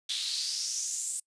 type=noise with high-pass filter sweep; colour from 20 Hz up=pink; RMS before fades=-33 dBFS; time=0.09-1.2 s; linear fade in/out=5 ms; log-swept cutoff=3500 to 8300 Hz; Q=4.7; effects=noise-tail reverb RT60 0.1 s tail -25 dB re dry + resampled to 22050 Hz